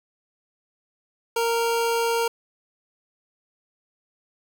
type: tone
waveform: 25% pulse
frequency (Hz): 463.6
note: A#4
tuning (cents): -10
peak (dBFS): -17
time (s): 1.36-2.28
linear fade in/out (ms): 5
effects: 8-bit